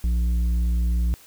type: tone with tanh clipping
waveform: sine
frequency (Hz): 58.9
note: A#1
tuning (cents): +19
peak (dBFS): -20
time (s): 0.04-1.14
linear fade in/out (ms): 0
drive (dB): 7
effects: white hiss -50 dBFS RMS until 1.26 s